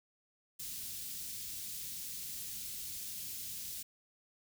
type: band-stop noise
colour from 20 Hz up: white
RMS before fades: -43 dBFS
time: 0.59-3.83 s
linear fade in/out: 10 ms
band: 190 to 3700 Hz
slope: 12 dB/octave
effects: none